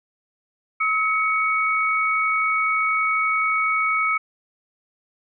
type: tone pair together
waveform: sine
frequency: 1282.9 / 2232 Hz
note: E6 / C#7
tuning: -47 / +11 cents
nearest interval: minor seventh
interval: 958 cents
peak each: -21 dBFS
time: 0.8-4.18 s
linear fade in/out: 10 ms
effects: none